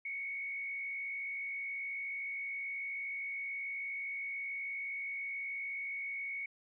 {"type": "tone with frequency modulation", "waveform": "sine", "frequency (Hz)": 2217, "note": "C#7", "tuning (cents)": 0, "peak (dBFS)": -37, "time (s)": [0.05, 6.46], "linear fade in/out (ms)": 5, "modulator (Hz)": 58.9, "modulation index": 0.74, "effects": []}